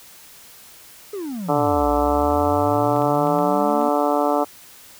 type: exponential two-way sweep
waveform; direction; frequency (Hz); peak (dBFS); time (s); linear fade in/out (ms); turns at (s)
triangle; down then up; 429.7 to 58.8 to 243.9; -24; 1.13-3.89; 5; 1.89
type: harmonic tone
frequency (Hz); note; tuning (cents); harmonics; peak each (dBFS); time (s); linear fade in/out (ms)
146.1; D3; -9; 2 / 3 / 4 / 5 / 6 / 7 / 8 / 9; -23 / -25 / -22 / -23 / -25 / -30 / -28 / -30; 1.48-4.45; 20
type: clicks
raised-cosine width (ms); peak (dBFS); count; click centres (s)
0.3; -25; 5; 2.963 / 3.02 / 3.271 / 3.388 / 3.814
effects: white hiss -45 dBFS RMS until 4.99 s